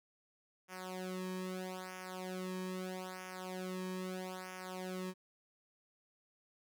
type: tone with flanger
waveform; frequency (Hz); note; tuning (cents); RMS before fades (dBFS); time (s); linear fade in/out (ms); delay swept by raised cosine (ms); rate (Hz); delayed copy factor
sawtooth; 185; F#3; 0; -43; 0.68-5.14; 50; 0.24 to 1.44; 0.78; -0.95
effects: none